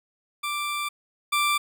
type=tone pair in turn; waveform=20% pulse; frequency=1176 / 1176 Hz; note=D6 / D6; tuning=+2 / +2 cents; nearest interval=unison; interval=0 cents; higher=neither; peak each=-22 / -16 dBFS; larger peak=second; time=0.43-0.89 / 1.32-1.58 s; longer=first; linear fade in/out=10 ms; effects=none